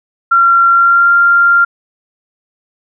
sine tone with pitch glide, 1372 to 1390.3 Hz, F6 to F6, -31 to -8 cents, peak -5 dBFS, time 0.31-1.65 s, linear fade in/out 10 ms, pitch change +23 cents, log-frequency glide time 0.7-1.13 s, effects none

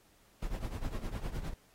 brown noise with tremolo, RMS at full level -33 dBFS, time 0.42-1.54 s, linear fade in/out 5 ms, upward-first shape triangle, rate 9.8 Hz, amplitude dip 85%, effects pink hiss -66 dBFS RMS until 1.74 s + AAC 48 kbps

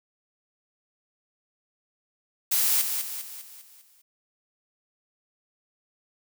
blue noise with echo, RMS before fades -23 dBFS, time 2.51-2.82 s, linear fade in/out 10 ms, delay 200 ms, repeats 6, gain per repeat -6 dB, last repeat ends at 4.02 s, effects none

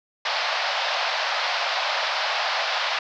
pink band-pass noise, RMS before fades -25 dBFS, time 0.25-2.99 s, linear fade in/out 5 ms, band 600 to 5100 Hz, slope 48 dB/octave, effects none

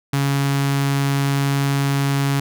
sawtooth tone with notch filter, 139.3 Hz, C#3, 9 cents sharp, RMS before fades -19 dBFS, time 0.13-2.4 s, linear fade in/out 5 ms, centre 520 Hz, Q 1.5, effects none

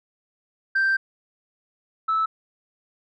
sine tone pair in turn, 1568 / 1309.3 Hz, G6 / E6, 0 / -12 cents, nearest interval minor third, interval 312 cents, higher first, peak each -16 / -18 dBFS, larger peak first, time 0.75-0.97 / 2.08-2.26 s, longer first, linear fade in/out 10 ms, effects tanh soft clip ceiling -16 dBFS

